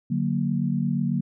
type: chord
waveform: sine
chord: D augmented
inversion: none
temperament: equal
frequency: 146.83 / 185 / 233.1 Hz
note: D3 / F#3 / A#3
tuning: 0 / 0 / 0 cents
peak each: -26 dBFS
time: 0.1-1.21 s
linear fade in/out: 10 ms
effects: none